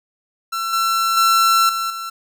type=tone with level steps; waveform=45% pulse; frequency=1350 Hz; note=E6; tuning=41 cents sharp; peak=-21 / -16 / -12 / -20 / -26 dBFS; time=0.52-2.1 s; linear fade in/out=10 ms; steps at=0.73 / 1.17 / 1.69 / 1.9 s; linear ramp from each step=2 ms; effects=none